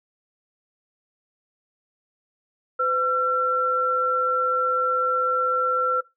sine tone pair together, 506.7 / 1354 Hz, B4 / E6, +44 / +46 cents, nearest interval octave + perfect fourth, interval 1702 cents, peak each -26 / -20 dBFS, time 2.79-6.01 s, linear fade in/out 10 ms, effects noise-tail reverb RT60 0.2 s tail -19 dB re dry

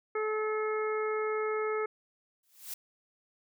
harmonic tone, 431.3 Hz, A4, 35 cents flat, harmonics 1 / 2 / 3 / 4 / 5, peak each -30 / -43 / -36 / -45 / -41 dBFS, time 0.15-1.86 s, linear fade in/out 5 ms
blue noise with exponential growth, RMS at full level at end -36 dBFS, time 2.43-2.74 s, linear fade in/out 5 ms, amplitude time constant 66 ms
effects none

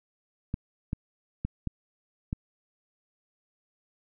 clicks, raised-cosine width 5 ms, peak -17 dBFS, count 5, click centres 0.541 / 0.931 / 1.45 / 1.673 / 2.329 s, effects none

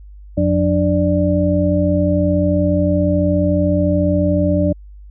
sine tone cluster, 88.9 / 180.1 / 294.1 / 589 Hz, F2 / F#3 / D4 / D5, +31 / -46 / +3 / +5 cents, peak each -18 dBFS, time 0.37-4.73 s, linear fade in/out 10 ms, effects added 50 Hz sine -35 dBFS peak until 5.1 s

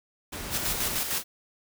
pink noise, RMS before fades -36 dBFS, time 0.32-0.99 s, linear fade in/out 10 ms
white noise with tremolo, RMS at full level -28 dBFS, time 0.5-1.24 s, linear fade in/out 50 ms, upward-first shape square, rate 6.6 Hz, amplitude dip 45%
effects none

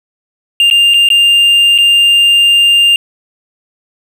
triangle tone with dropouts, 2800 Hz, F7, 4 cents sharp, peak -3 dBFS, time 0.6-2.96 s, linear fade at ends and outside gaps 1 ms, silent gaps 0.701-0.711 / 0.938-0.942 / 1.088-1.102 / 1.779-1.785 s, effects none

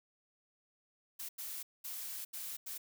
blue noise bursts at uneven times, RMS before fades -43 dBFS, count 5, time 1.19-1.29 / 1.38-1.63 / 1.84-2.25 / 2.33-2.57 / 2.66-2.78 s, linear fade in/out 10 ms, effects none

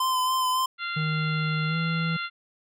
square tone with vibrato, 1027 Hz, C6, 33 cents flat, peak -23 dBFS, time 0-0.66 s, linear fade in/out 5 ms, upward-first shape sine, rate 3.6 Hz, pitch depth 22 cents each way
harmonic tone, 692 Hz, F5, 16 cents flat, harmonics 2 / 3 / 4 / 5 / 6, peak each -31 / -35 / -37 / -39 / -41 dBFS, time 0.78-2.3 s, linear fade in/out 50 ms
triangle tone with pitch glide, 155.56 to 163.58 Hz, D#3 to E3, 0 to -13 cents, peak -23 dBFS, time 0.96-2.17 s, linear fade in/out 10 ms, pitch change +87 cents, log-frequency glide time 1.67-1.77 s
effects none

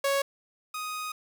sawtooth tone pair in turn, 554.4 / 1247.7 Hz, C#5 / D#6, 0 / +4 cents, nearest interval octave + major second, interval 1404 cents, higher second, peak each -20 / -29 dBFS, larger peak first, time 0.04-0.22 / 0.74-1.12 s, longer second, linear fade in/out 5 ms, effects 9-bit

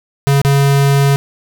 square tone with dropouts, 139.6 Hz, C#3, 13 cents sharp, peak -9 dBFS, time 0.27-1.16 s, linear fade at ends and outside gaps 0 ms, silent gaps 0.416-0.449 s, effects none

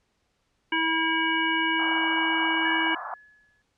harmonic tone, 324 Hz, E4, 30 cents flat, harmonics 1 / 3 / 5 / 7 / 9, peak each -29 / -28 / -27 / -29 / -30 dBFS, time 0.72-2.95 s, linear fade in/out 5 ms
pink band-pass noise, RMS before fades -36 dBFS, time 1.79-3.14 s, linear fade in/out 2 ms, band 690 to 1400 Hz, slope 48 dB/octave
sine tone with exponential decay, 1700 Hz, G#6, 40 cents sharp, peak -27 dBFS, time 2.65-3.62 s, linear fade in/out 2 ms, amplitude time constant 210 ms
effects pink hiss -72 dBFS RMS until 3.77 s + low-pass 7000 Hz 12 dB/octave

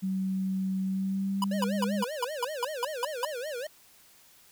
sine tone with pitch glide, 190 to 202.5 Hz, F#3 to G#3, +46 to -43 cents, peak -27 dBFS, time 0.02-2.04 s, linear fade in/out 20 ms, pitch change +111 cents, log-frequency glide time 0.85-1.93 s
square tone bursts, 987.8 Hz, B5, in tune, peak -26 dBFS, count 10, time 1.42-3.25 s, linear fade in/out 2 ms, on 21 ms, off 180 ms
square tone with vibrato, 545 Hz, C#5, 29 cents flat, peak -34 dBFS, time 1.51-3.67 s, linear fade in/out 5 ms, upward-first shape sine, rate 5.2 Hz, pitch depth 250 cents each way
effects white hiss -58 dBFS RMS until 4.51 s

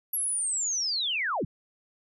sine linear sweep, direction down, 11500 to 87.31 Hz, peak -26 dBFS, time 0.13-1.45 s, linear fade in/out 5 ms, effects none

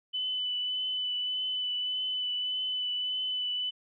sine tone with vibrato, 3000 Hz, F#7, 23 cents sharp, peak -29 dBFS, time 0.13-3.71 s, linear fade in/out 20 ms, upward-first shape triangle, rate 1.7 Hz, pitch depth 17 cents each way, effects none

